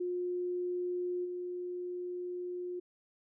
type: tone with level steps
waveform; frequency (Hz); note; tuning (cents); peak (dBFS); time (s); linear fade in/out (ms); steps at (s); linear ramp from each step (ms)
sine; 357.4; F4; +40; -32 / -36; 0-2.8; 10; 1.24; 20
effects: none